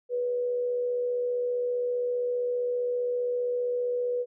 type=tone with amplitude modulation; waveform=sine; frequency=490 Hz; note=B4; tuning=14 cents flat; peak=-24 dBFS; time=0.09-4.26 s; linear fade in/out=50 ms; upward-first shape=sine; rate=75.2 Hz; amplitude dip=30%; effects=none